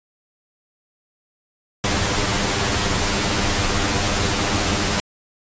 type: noise with comb filter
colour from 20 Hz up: pink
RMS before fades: -20 dBFS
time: 1.84-5 s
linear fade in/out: 0 ms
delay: 10 ms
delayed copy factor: +0.85
effects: resampled to 16000 Hz